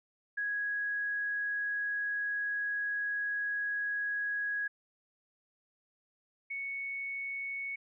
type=tone pair in turn; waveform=sine; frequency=1661.2 / 2217 Hz; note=G#6 / C#7; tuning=0 / 0 cents; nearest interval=perfect fourth; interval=500 cents; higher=second; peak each=-31 / -35 dBFS; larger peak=first; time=0.37-4.68 / 6.5-7.76 s; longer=first; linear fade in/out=10 ms; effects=none